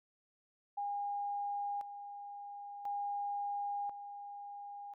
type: tone with tremolo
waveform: sine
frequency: 812 Hz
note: G#5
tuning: 39 cents flat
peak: -35 dBFS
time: 0.77-4.94 s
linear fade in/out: 10 ms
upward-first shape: square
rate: 0.48 Hz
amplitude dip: 65%
effects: none